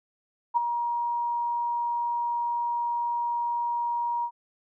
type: tone with ADSR envelope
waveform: sine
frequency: 949 Hz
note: A#5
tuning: 31 cents sharp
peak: -17 dBFS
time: 0.54-4.31 s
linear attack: 29 ms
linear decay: 14 ms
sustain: -8 dB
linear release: 70 ms
effects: none